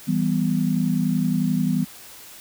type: chord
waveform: sine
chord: E minor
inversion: none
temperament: equal with one note detuned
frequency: 164.81 / 196 / 247.8 Hz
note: E3 / G3 / B3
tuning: 0 / 0 / +6 cents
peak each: -23 dBFS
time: 0.07-1.85 s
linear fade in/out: 20 ms
effects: white hiss -43 dBFS RMS until 2.4 s